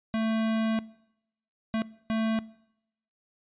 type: tone bursts at uneven times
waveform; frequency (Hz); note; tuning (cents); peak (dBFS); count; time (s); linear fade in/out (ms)
square; 222.1; A3; +16; -26; 3; 0.14-0.79 / 1.74-1.82 / 2.1-2.39; 0
effects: noise-tail reverb RT60 0.8 s tail -21 dB re dry + resampled to 8000 Hz